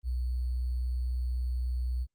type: tone with sample-and-hold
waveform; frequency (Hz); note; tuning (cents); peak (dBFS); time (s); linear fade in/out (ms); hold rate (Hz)
sine; 61.9; B1; +5; -28; 0.03-2.07; 50; 4410
effects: Opus 32 kbps